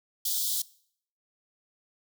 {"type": "high-pass noise", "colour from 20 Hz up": "white", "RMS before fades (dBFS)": -29, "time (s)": [0.25, 0.62], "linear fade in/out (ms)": 5, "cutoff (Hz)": 3200, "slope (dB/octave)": 96, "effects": ["noise-tail reverb RT60 0.6 s tail -21 dB re dry"]}